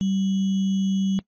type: tone with sample-and-hold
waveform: sine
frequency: 193.1 Hz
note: G3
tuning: 26 cents flat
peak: -19 dBFS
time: 0.01-1.19 s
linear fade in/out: 0 ms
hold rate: 3150 Hz
effects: noise-tail reverb RT60 0.1 s tail -20 dB re dry + MP3 32 kbps